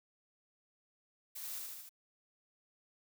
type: noise with echo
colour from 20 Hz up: blue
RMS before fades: -45 dBFS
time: 1.35-1.59 s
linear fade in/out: 10 ms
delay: 76 ms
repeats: 4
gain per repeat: -2 dB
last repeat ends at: 1.894 s
effects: none